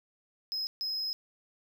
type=tone bursts at uneven times; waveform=triangle; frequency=5110 Hz; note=D#8; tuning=45 cents sharp; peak=-30 dBFS; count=2; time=0.52-0.67 / 0.81-1.13 s; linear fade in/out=0 ms; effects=none